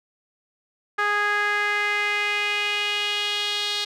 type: tone with band-pass filter sweep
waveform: sawtooth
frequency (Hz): 413.4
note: G#4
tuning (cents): -8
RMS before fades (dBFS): -24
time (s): 0.98-3.85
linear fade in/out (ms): 10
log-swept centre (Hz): 1500 to 3800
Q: 3.2
effects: none